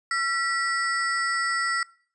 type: ring-modulated tone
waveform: square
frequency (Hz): 1648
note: G#6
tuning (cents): -14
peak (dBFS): -21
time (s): 0.11-1.83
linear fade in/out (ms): 2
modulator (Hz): 295
effects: noise-tail reverb RT60 0.5 s tail -23 dB re dry + resampled to 22050 Hz